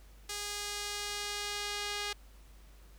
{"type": "tone with band-pass filter sweep", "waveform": "sawtooth", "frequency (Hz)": 411.4, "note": "G#4", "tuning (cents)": -16, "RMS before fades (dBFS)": -38, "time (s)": [0.29, 2.13], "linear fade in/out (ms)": 5, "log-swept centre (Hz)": [6600, 3900], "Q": 0.85, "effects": ["added 50 Hz sine -53 dBFS peak until 2.98 s", "pink hiss -63 dBFS RMS until 2.98 s"]}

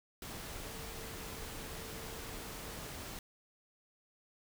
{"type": "tone in noise", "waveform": "sine", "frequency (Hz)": 449.2, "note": "A4", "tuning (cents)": 36, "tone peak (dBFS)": -54, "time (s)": [0.64, 2.75], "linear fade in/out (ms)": 2, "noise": "pink", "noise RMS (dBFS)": -45, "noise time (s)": [0.22, 3.19], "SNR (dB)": -12, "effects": []}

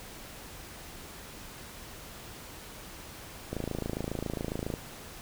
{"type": "click train", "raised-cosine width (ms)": 2, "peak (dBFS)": -19, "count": 34, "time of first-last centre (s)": [3.53, 4.739], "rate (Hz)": 27.3, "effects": ["pink hiss -46 dBFS RMS until 5.21 s"]}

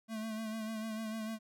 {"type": "tone with vibrato", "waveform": "square", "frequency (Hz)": 220, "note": "A3", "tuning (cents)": 0, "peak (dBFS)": -38, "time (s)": [0.08, 1.39], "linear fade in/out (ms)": 50, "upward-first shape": "sine", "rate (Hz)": 6.7, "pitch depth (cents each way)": 36, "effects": []}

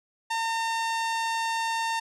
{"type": "tone", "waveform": "sawtooth", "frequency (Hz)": 909, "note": "A#5", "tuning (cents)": -44, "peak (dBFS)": -22, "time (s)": [0.3, 2], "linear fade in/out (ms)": 10, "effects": ["low-pass 8000 Hz 12 dB/octave"]}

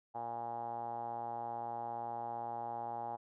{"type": "tone with low-pass filter", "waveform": "5% pulse", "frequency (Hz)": 117.6, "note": "A#2", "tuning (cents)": 16, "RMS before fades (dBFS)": -41, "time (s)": [0.14, 3.17], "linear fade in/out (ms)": 20, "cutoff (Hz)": 800, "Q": 8.8, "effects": []}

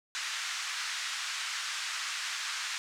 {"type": "band-pass noise", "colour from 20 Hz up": "pink", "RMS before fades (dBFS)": -36, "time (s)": [0.15, 2.78], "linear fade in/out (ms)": 0, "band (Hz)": [1300, 7400], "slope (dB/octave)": 24, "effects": []}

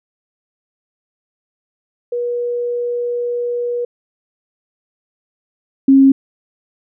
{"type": "tone pair in turn", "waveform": "sine", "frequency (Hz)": [482.2, 270.6], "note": ["B4", "C#4"], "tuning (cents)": [-41, -42], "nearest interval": "minor seventh", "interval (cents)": 1001, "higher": "first", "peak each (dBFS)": [-17, -5], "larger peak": "second", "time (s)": [[2.12, 3.85], [5.88, 6.12]], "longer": "first", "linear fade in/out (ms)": 5, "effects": []}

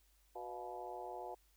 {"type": "harmonic tone with a mistuned harmonic", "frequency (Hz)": 123, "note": "B2", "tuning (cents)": -7, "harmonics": [3, 4, 5, 6, 7, 8], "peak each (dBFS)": [-51, -51, -53, -48, -49, -59], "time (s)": [0.35, 1.35], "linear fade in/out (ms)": 10, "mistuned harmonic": 6, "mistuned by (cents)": -74, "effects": ["added 50 Hz sine -70 dBFS peak until 1.56 s", "white hiss -74 dBFS RMS until 1.56 s"]}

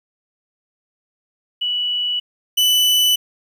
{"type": "tone pair in turn", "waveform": ["sine", "40% pulse"], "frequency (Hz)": [2948, 2986], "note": ["F#7", "F#7"], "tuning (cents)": [-7, 15], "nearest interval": "unison", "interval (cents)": 22, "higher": "second", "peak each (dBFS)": [-18, -12], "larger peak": "second", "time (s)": [[1.61, 2.2], [2.57, 3.16]], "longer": "neither", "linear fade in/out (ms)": 10, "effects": ["9-bit"]}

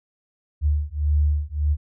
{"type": "beating tone pair", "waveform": "sine", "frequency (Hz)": [73.42, 75.12], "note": ["D2", "D2"], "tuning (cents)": [0, 40], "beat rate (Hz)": 1.7, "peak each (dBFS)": -21, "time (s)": [0.61, 1.77], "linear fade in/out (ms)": 50, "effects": []}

